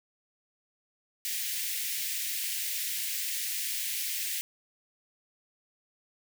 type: high-pass noise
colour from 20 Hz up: white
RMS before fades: -33 dBFS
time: 1.25-4.41 s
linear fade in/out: 0 ms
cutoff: 1800 Hz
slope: 48 dB/octave
effects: none